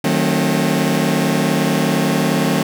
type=chord; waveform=sawtooth; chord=D# diminished seventh; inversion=none; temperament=just; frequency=155.56 / 186.68 / 224 / 268.8 Hz; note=D#3 / F#3 / A3 / C4; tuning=0 / +16 / +31 / +47 cents; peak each=-16 dBFS; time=0.04-2.63 s; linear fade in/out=5 ms; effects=none